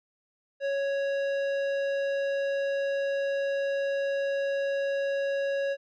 triangle tone with tanh clipping, 554.4 Hz, C#5, in tune, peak -28 dBFS, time 0.6-5.77 s, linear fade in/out 50 ms, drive 17 dB, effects none

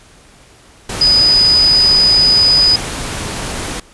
sine tone in noise, 4978 Hz, D#8, in tune, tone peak -7 dBFS, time 1.01-2.76 s, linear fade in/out 5 ms, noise pink, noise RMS -22 dBFS, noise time 0.89-3.8 s, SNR +12 dB, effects pink hiss -44 dBFS RMS until 3.93 s + resampled to 24000 Hz

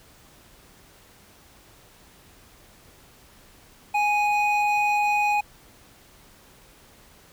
triangle tone pair together, 830.6 / 2489 Hz, G#5 / D#7, 0 / 0 cents, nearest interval octave + perfect fifth, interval 1900 cents, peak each -18 / -22 dBFS, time 3.94-5.41 s, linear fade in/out 10 ms, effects tanh soft clip ceiling -13 dBFS + pink hiss -53 dBFS RMS until 7.32 s

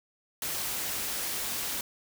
white noise, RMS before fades -33 dBFS, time 0.42-1.81 s, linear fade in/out 2 ms, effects none

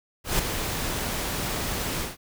pink noise with ADSR envelope, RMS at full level -22 dBFS, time 0.24-2.17 s, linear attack 150 ms, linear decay 7 ms, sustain -7 dB, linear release 160 ms, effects none

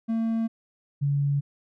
triangle / sine tone pair in turn, 226.1 / 141.94 Hz, A3 / C#3, +47 / +41 cents, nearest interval minor sixth, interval 806 cents, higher first, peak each -21 dBFS, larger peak neither, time 0.08-0.48 / 1.01-1.41 s, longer neither, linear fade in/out 20 ms, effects none

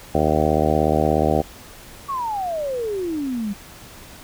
harmonic tone, 76.8 Hz, D#2, 22 cents flat, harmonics 1 / 2 / 3 / 4 / 5 / 6 / 7 / 8 / 9 / 10, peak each -25 / -25 / -25 / -25 / -25 / -25 / -25 / -25 / -25 / -25 dBFS, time 0.14-1.42 s, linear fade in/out 10 ms
sine exponential sweep, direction down, 1145 to 194.3 Hz, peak -22 dBFS, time 2.08-3.54 s, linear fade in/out 20 ms
effects pink hiss -42 dBFS RMS until 4.23 s

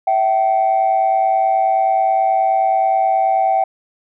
sine tone pair together, 659.3 / 768.7 Hz, E5 / G5, 0 / -34 cents, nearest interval minor third, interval 266 cents, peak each -17 / -12 dBFS, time 0.07-3.64 s, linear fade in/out 5 ms, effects tanh soft clip ceiling -8 dBFS

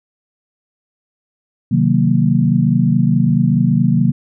sine chord, C half-diminished seventh, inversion none, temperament equal with one note detuned, 130.81 / 155.56 / 185 / 231.9 Hz, C3 / Eb3 / Gb3 / Bb3, 0 / 0 / 0 / -9 cents, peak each -16 dBFS, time 1.71-4.12 s, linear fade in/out 10 ms, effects none

